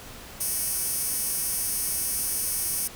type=tone with high-pass filter; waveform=10% pulse; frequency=373.3 Hz; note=F#4; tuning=15 cents sharp; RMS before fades=-28 dBFS; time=0.4-2.88 s; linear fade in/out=10 ms; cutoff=9600 Hz; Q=1.4; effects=pink hiss -43 dBFS RMS until 2.95 s